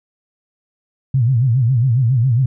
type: tone with vibrato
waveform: sine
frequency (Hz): 123.47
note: B2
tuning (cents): 0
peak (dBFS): -11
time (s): 1.14-2.46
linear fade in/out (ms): 5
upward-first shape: sine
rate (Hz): 7.3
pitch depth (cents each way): 170
effects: none